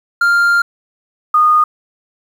triangle / sine tone pair in turn, 1397 / 1229.1 Hz, F6 / D#6, 0 / -22 cents, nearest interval major second, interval 222 cents, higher first, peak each -7 dBFS, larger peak neither, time 0.21-0.62 / 1.34-1.64 s, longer first, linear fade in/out 5 ms, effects 7-bit

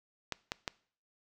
clicks, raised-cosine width 0.2 ms, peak -16 dBFS, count 3, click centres 0.323 / 0.519 / 0.678 s, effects noise-tail reverb RT60 0.5 s tail -22 dB re dry

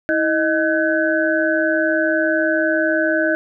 sine tone cluster, 324 / 622 / 1516 / 1666 Hz, E4 / D#5 / F#6 / G#6, -30 / -1 / +42 / +5 cents, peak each -20 / -19 / -20 / -26 dBFS, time 0.09-3.35 s, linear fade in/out 0 ms, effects none

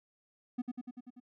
triangle tone with echo, 246.9 Hz, B3, in tune, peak -29 dBFS, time 0.58-0.62 s, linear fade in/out 10 ms, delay 97 ms, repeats 6, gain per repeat -3 dB, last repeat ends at 1.202 s, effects none

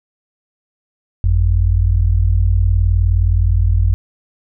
sine tone pair together, 50.4 / 89.8 Hz, G1 / F2, +49 / +49 cents, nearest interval minor seventh, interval 1000 cents, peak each -13 dBFS, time 1.24-3.94 s, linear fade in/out 0 ms, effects none

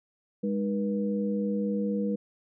sine tone cluster, 204.3 / 308.3 / 483 Hz, G#3 / D#4 / B4, -28 / -16 / -39 cents, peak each -27 / -36 / -32 dBFS, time 0.43-2.16 s, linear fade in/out 10 ms, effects none

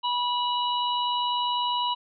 harmonic tone, 976 Hz, B5, 21 cents flat, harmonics 1 / 3 / 4, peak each -25 / -30 / -33 dBFS, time 0.03-1.95 s, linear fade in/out 20 ms, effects none

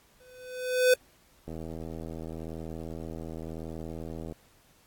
square tone with exponential growth, 504 Hz, B4, 35 cents sharp, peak -17 dBFS, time 0.2-0.94 s, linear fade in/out 5 ms, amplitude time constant 160 ms
click train, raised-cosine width 2 ms, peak -26 dBFS, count 231, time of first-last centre 1.48-4.323 s, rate 80.9 Hz
effects pink hiss -62 dBFS RMS until 4.86 s + AAC 64 kbps

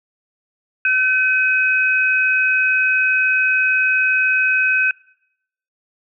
sine tone pair together, 1526 / 2533 Hz, G6 / D#7, -47 / +30 cents, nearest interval major sixth, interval 877 cents, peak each -16 dBFS, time 0.85-4.91 s, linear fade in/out 2 ms, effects noise-tail reverb RT60 0.8 s tail -24 dB re dry

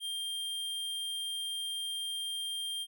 square tone, 3192 Hz, G7, 31 cents sharp, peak -35 dBFS, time 0-2.87 s, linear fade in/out 50 ms, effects none

